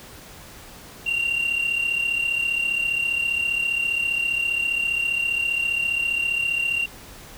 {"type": "tone pair together", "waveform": "sine", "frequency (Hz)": [2759, 2794], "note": ["F7", "F7"], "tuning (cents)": [-22, 0], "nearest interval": "unison", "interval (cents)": 22, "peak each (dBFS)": [-20, -24], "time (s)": [1.06, 6.86], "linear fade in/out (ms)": 10, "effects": ["tanh soft clip ceiling -18 dBFS", "pink hiss -43 dBFS RMS until 7.37 s"]}